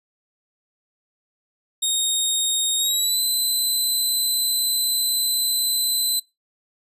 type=tone with pitch glide; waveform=20% pulse; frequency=3721 to 4034 Hz; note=A#7 to B7; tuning=-4 to +36 cents; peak=-13 dBFS; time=1.82-6.2 s; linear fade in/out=10 ms; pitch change=+140 cents; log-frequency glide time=2.77-3.2 s; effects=noise-tail reverb RT60 0.2 s tail -23 dB re dry + resampled to 32000 Hz